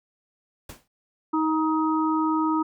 pink noise with exponential decay, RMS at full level -37 dBFS, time 0.69-0.88 s, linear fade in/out 5 ms, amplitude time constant 40 ms
harmonic tone, 314.9 Hz, D#4, 21 cents sharp, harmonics 1 / 3 / 4, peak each -22 / -27 / -28 dBFS, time 1.33-2.63 s, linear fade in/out 10 ms
effects none

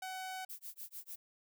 sawtooth tone, 751 Hz, F#5, 26 cents sharp, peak -37 dBFS, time 0.02-0.45 s, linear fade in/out 5 ms
violet noise with tremolo, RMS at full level -45 dBFS, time 0.49-1.16 s, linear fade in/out 10 ms, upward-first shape sine, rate 6.7 Hz, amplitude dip 100%
effects none

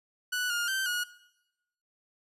sawtooth tone with pitch steps, 1480 / 1419 / 1553 / 1449 Hz, F#6 / F6 / G6 / F#6, 0 / +27 / -17 / -37 cents, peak -25 dBFS, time 0.32-1.04 s, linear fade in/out 10 ms, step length 180 ms, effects noise-tail reverb RT60 0.9 s tail -19 dB re dry + resampled to 32000 Hz

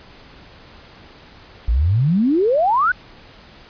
sine exponential sweep, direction up, 51.91 to 1535 Hz, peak -13 dBFS, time 1.68-2.92 s, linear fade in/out 5 ms, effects pink hiss -44 dBFS RMS until 3.69 s + resampled to 11025 Hz

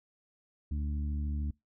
harmonic tone, 73.42 Hz, D2, in tune, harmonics 1 / 2 / 3 / 4, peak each -31 / -44 / -42 / -48 dBFS, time 0.71-1.51 s, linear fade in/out 5 ms, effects noise-tail reverb RT60 0.2 s tail -25 dB re dry

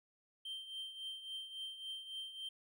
triangle tone with tremolo, 3138 Hz, G7, 1 cent sharp, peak -39 dBFS, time 0.45-2.49 s, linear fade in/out 5 ms, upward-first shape triangle, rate 3.6 Hz, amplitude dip 70%, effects none

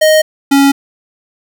square tone pair in turn, 622.3 / 277.7 Hz, D#5 / C#4, 0 / +3 cents, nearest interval octave + major second, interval 1397 cents, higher first, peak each -6 dBFS, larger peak neither, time 0.01-0.22 / 0.51-0.72 s, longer neither, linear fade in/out 10 ms, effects none

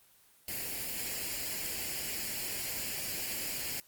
white noise with comb filter, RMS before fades -37 dBFS, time 0.48-3.8 s, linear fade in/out 2 ms, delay 0.41 ms, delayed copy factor +0.6, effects white hiss -63 dBFS RMS until 3.87 s + Opus 24 kbps

